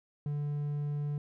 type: tone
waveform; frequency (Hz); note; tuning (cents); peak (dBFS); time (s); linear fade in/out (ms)
triangle; 146.2; D3; -7; -29; 0.26-1.18; 2
effects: none